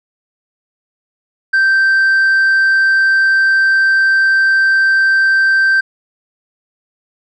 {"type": "tone with tanh clipping", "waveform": "sine", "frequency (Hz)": 1563, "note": "G6", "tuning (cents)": -6, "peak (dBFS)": -9, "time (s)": [1.53, 5.81], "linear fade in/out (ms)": 10, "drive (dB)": 2, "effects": []}